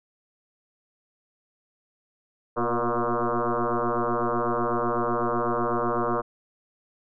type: tone with frequency modulation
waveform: sine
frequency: 361 Hz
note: F#4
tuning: 43 cents flat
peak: -22 dBFS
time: 2.56-6.22 s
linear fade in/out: 20 ms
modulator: 119 Hz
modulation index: 7.8
effects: none